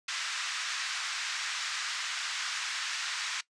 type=band-pass noise; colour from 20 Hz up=pink; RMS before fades=-35 dBFS; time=0.08-3.41 s; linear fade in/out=5 ms; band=1300 to 6900 Hz; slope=24 dB/octave; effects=noise-tail reverb RT60 0.1 s tail -19 dB re dry + resampled to 22050 Hz